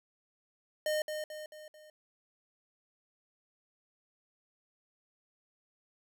square tone with echo, 612 Hz, D#5, 29 cents flat, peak -30 dBFS, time 0.86-1.02 s, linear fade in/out 2 ms, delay 220 ms, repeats 4, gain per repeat -6 dB, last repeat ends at 1.9 s, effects none

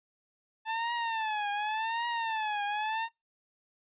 sawtooth tone with vibrato, 880 Hz, A5, in tune, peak -26 dBFS, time 0.65-3.09 s, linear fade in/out 50 ms, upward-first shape triangle, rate 0.88 Hz, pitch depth 140 cents each way, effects noise-tail reverb RT60 0.2 s tail -24 dB re dry + resampled to 8000 Hz

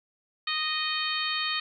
harmonic tone, 620 Hz, D#5, 6 cents flat, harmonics 2 / 3 / 4 / 5 / 6 / 7, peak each -34 / -34 / -34 / -34 / -34 / -34 dBFS, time 0.47-1.6 s, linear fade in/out 5 ms, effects none

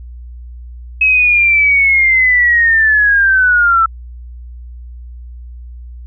sine linear sweep, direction down, 2569 to 1318.5 Hz, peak -7 dBFS, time 1.01-3.86 s, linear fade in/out 5 ms, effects added 60 Hz sine -28 dBFS peak until 6.06 s

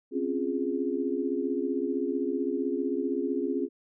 sine chord, Db major seventh, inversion third, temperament equal, 261.6 / 277.2 / 349.2 / 415.3 Hz, C4 / Db4 / F4 / Ab4, 0 / 0 / 0 / 0 cents, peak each -32 dBFS, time 0.11-3.69 s, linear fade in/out 50 ms, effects none

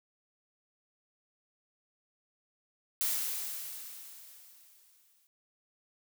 blue noise with exponential decay, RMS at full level -30 dBFS, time 3.01-5.27 s, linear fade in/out 0 ms, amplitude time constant 490 ms, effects none

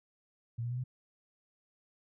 sine tone with pitch steps, 116.54 / 120.02 / 123.61 / 127.31 Hz, A#2 / B2 / B2 / C3, 0 / -49 / +2 / -47 cents, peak -33 dBFS, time 0.58-0.84 s, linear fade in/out 10 ms, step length 65 ms, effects none

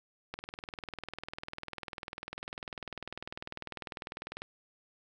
click train, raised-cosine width 0.3 ms, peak -23 dBFS, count 83, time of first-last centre 0.34-4.42 s, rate 20.1 Hz, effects none

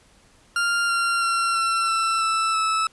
40% pulse tone with pitch steps, 1396.9 / 1381.7 / 1366.6 / 1351.7 / 1336.9 / 1322.3 / 1307.9 Hz, F6 / F6 / F6 / E6 / E6 / E6 / E6, 0 / -19 / -38 / +43 / +24 / +5 / -14 cents, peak -19 dBFS, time 0.56-2.87 s, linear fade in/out 2 ms, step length 330 ms, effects pink hiss -56 dBFS RMS until 2.92 s + resampled to 24000 Hz

